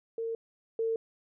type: tone pair in turn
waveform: sine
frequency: 455.5 / 451.8 Hz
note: A#4 / A4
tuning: -40 / +46 cents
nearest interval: unison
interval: 14 cents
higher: first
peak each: -31 / -27 dBFS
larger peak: second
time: 0.18-0.35 / 0.79-0.96 s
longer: neither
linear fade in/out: 2 ms
effects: none